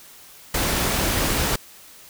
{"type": "noise", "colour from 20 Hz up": "pink", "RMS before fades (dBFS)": -22, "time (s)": [0.54, 1.56], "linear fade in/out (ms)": 5, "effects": ["white hiss -46 dBFS RMS until 2.09 s"]}